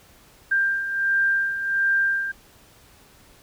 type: beating tone pair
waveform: sine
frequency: 1587 / 1588.4 Hz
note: G6 / G6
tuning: +21 / +22 cents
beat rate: 1.4 Hz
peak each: -27 / -20 dBFS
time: 0.51-2.32 s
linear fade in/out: 10 ms
effects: pink hiss -53 dBFS RMS until 3.42 s